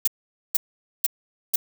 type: noise bursts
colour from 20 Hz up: violet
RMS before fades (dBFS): -19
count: 4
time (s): 0.05-1.56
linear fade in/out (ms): 5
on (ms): 25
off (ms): 470
effects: none